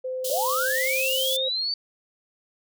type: tone with pitch glide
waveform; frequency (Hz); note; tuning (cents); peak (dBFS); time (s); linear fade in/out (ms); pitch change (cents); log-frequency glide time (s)
sine; 514 to 524.5; C5 to C5; -31 to +4; -27; 0.04-1.49; 10; +35; 0.51-0.92
type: high-pass noise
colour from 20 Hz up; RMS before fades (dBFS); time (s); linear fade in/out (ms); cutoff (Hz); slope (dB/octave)
white; -30; 0.24-1.37; 10; 2900; 96
type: linear sweep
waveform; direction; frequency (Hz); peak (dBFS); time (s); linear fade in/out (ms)
sine; up; 523.3 to 4602; -24; 0.3-1.74; 2
effects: none